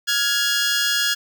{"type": "tone pair together", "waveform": "15% pulse", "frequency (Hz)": [1414, 1668.4], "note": ["F6", "G#6"], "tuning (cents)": [21, 7], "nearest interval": "minor third", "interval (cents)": 286, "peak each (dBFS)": [-17, -13], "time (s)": [0.07, 1.15], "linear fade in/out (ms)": 20, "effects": []}